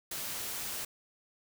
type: noise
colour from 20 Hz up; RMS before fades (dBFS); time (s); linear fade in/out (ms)
white; -38; 0.11-0.85; 5
effects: none